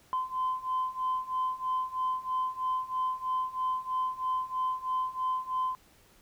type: beating tone pair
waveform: sine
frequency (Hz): 1026 / 1029.1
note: C6 / C6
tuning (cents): -34 / -29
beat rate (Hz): 3.1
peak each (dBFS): -32 / -30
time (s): 0.13-5.75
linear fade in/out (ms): 0
effects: tanh soft clip ceiling -23 dBFS + pink hiss -61 dBFS RMS until 6.21 s